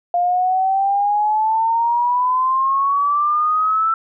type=exponential sweep; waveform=sine; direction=up; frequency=698.5 to 1333 Hz; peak=-14 dBFS; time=0.14-3.94 s; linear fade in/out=2 ms; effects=none